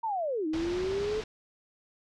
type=linear two-way sweep; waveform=sine; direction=down then up; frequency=938 to 307.4 to 438.8 Hz; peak=-28 dBFS; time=0.03-1.21 s; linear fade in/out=10 ms; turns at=0.47 s
type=low-pass noise; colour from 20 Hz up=pink; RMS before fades=-40 dBFS; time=0.53-1.24 s; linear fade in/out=5 ms; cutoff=5600 Hz; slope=24 dB/octave
effects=none